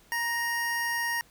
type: tone pair together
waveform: square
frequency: 943.2 / 1864.7 Hz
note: A#5 / A#6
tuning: +20 / 0 cents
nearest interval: octave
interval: 1180 cents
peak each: -34 / -29 dBFS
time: 0.12-1.21 s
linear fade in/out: 0 ms
effects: pink hiss -59 dBFS RMS until 1.3 s